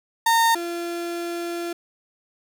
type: tone pair in turn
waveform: 35% pulse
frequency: 916 / 343.1 Hz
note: A#5 / F4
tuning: -31 / -31 cents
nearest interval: octave + perfect fourth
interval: 1700 cents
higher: first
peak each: -14 / -25 dBFS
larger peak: first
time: 0.26-0.55 / 0.55-1.73 s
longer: second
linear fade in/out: 5 ms
effects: none